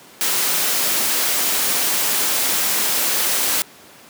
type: noise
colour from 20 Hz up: white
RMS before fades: -19 dBFS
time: 0.21-3.62 s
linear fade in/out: 0 ms
effects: pink hiss -44 dBFS RMS until 4.09 s + high-pass 200 Hz 12 dB/octave